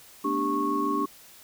sine tone cluster, 220.3 / 247.2 / 293.4 / 394.3 / 1100 Hz, A3 / B3 / D4 / G4 / C#6, +2 / +2 / -2 / +10 / -14 cents, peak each -36 / -35 / -28 / -32 / -27 dBFS, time 0.24-1.06 s, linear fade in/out 10 ms, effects white hiss -51 dBFS RMS until 1.43 s

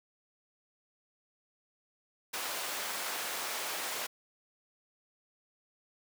pink high-pass noise, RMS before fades -37 dBFS, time 2.33-4.07 s, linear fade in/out 10 ms, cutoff 640 Hz, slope 12 dB/octave, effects none

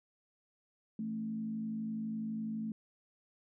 sine tone with frequency modulation, 220 Hz, A3, in tune, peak -35 dBFS, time 0.99-2.72 s, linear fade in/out 2 ms, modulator 52 Hz, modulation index 0.49, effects none

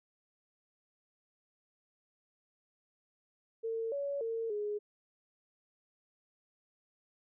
sine tone with pitch steps, 452.6 / 564 / 454.7 / 416.4 Hz, A4 / C#5 / A#4 / G#4, +49 / +30 / -43 / +5 cents, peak -33 dBFS, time 3.63-4.79 s, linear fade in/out 20 ms, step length 290 ms, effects none

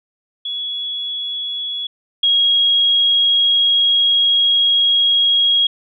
sine tone pair in turn, 3374 / 3291 Hz, G#7 / G#7, +27 / -16 cents, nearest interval unison, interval 43 cents, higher first, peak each -21 / -11 dBFS, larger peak second, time 0.45-1.87 / 2.23-5.67 s, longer second, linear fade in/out 5 ms, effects none

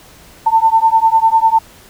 sine beating tone pair, 892 / 902 Hz, A5 / A5, +23 / +43 cents, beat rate 10 Hz, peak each -11 dBFS, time 0.46-1.59 s, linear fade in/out 10 ms, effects pink hiss -42 dBFS RMS until 1.89 s

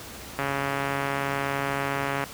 click train, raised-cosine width 0.5 ms, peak -12 dBFS, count 258, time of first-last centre 0.39-2.239 s, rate 139 Hz, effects pink hiss -40 dBFS RMS until 2.33 s + high-pass 60 Hz 12 dB/octave

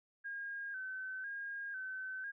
sine tone with vibrato, 1575 Hz, G6, 8 cents sharp, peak -40 dBFS, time 0.24-2.32 s, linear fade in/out 20 ms, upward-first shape square, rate 1 Hz, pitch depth 53 cents each way, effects none

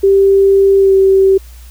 sine tone with pitch glide, 392 to 385.7 Hz, G4 to G4, 0 to -28 cents, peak -5 dBFS, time 0.03-1.38 s, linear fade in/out 10 ms, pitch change -28 cents, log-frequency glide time 0.78-0.94 s, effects added 60 Hz sine -32 dBFS peak until 1.7 s + white hiss -44 dBFS RMS until 1.7 s

